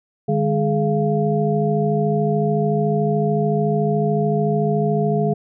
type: tone cluster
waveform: sine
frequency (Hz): 151.9 / 205.6 / 421.9 / 691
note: D#3 / G#3 / G#4 / F5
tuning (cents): -41 / -17 / +27 / -19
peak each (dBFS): -20 / -22 / -21 / -24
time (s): 0.28-5.34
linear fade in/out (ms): 10
effects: none